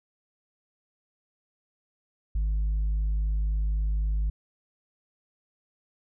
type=tone with tanh clipping; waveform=sine; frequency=51.91 Hz; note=G#1; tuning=in tune; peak=-24 dBFS; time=2.35-4.3 s; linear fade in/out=5 ms; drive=2 dB; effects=none